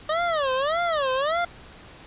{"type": "tone with vibrato", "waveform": "25% pulse", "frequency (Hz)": 600, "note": "D5", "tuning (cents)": 37, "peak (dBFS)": -18, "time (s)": [0.09, 1.45], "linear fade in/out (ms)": 5, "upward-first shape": "sine", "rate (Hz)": 1.7, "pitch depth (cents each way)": 260, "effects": ["pink hiss -46 dBFS RMS until 2.06 s", "resampled to 8000 Hz"]}